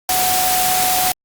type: tone in noise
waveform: sine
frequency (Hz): 739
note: F#5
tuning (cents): -2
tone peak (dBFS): -18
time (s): 0.09-1.12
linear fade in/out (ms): 2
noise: white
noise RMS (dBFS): -18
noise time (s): 0.09-1.12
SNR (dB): -3
effects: Opus 48 kbps